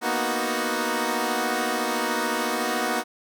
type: chord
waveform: 10% pulse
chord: B major seventh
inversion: third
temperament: equal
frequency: 233.1 / 246.9 / 311.1 / 370 Hz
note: A#3 / B3 / D#4 / F#4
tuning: 0 / 0 / 0 / 0 cents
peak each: -21 dBFS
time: 0.01-3.04 s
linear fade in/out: 50 ms
effects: none